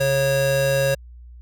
square tone pair together, 136.8 / 547.2 Hz, C#3 / C#5, -23 / -23 cents, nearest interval 2 octaves, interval 2400 cents, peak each -24 / -19 dBFS, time 0-0.95 s, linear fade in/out 10 ms, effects added 60 Hz sine -39 dBFS peak until 1.41 s

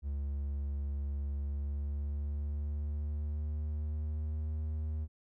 triangle tone with pitch glide, 70.7 to 77.1 Hz, C#2 to D#2, +35 to -15 cents, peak -31 dBFS, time 0.02-5.08 s, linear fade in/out 50 ms, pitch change +150 cents, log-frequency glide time 1.36-4.55 s, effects none

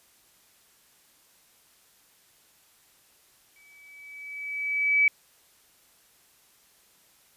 sine tone with exponential growth, 2291 Hz, D7, 44 cents flat, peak -16 dBFS, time 3.56-5.08 s, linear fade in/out 2 ms, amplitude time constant 330 ms, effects white hiss -61 dBFS RMS until 7.36 s + resampled to 32000 Hz

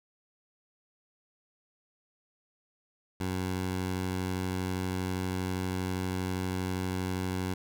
15% pulse tone, 92.5 Hz, F#2, in tune, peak -24 dBFS, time 3.2-7.54 s, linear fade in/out 5 ms, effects none

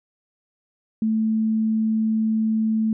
sine tone, 220 Hz, A3, in tune, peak -18 dBFS, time 1.02-2.93 s, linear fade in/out 2 ms, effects none

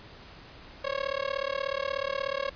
sawtooth tone with amplitude modulation, 549 Hz, C#5, 17 cents flat, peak -21 dBFS, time 0.84-2.5 s, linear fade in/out 10 ms, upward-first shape sine, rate 36.6 Hz, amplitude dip 100%, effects pink hiss -49 dBFS RMS until 2.55 s + resampled to 11025 Hz

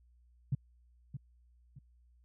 sine tone with echo, 135 Hz, C#3, 45 cents flat, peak -27 dBFS, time 0.52-0.55 s, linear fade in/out 5 ms, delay 620 ms, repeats 2, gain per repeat -10 dB, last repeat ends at 1.79 s, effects added 60 Hz sine -62 dBFS peak until 2.24 s

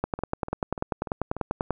two click trains, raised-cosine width 1 ms, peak -20 / -11 dBFS, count 5 / 18, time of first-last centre 0.19-1.366 / 0.04-1.707 s, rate 3.4 / 10.2 Hz, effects none

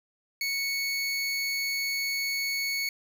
25% pulse tone, 2215 Hz, C#7, 2 cents flat, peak -24 dBFS, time 0.41-2.89 s, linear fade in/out 2 ms, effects 11-bit

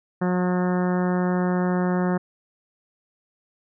harmonic tone, 180.6 Hz, F#3, 42 cents flat, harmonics 1 / 2 / 3 / 4 / 5 / 6 / 7 / 8 / 9 / 10, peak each -21 / -27 / -31 / -33 / -35 / -37 / -38 / -39 / -40 / -41 dBFS, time 0.21-2.18 s, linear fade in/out 10 ms, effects none

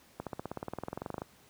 accelerating click train, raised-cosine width 1 ms, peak -22 dBFS, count 21, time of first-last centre 0.2-1.219 s, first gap 67 ms, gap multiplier 0.97, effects pink hiss -61 dBFS RMS until 1.49 s + high-pass 80 Hz 12 dB/octave

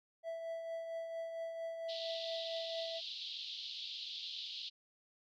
triangle tone with tremolo, 660 Hz, E5, 2 cents sharp, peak -36 dBFS, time 0.23-3.01 s, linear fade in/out 50 ms, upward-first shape triangle, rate 4.4 Hz, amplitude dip 45%
white band-pass noise, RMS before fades -45 dBFS, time 1.88-4.7 s, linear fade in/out 20 ms, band 3100 to 4300 Hz, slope 48 dB/octave
effects none

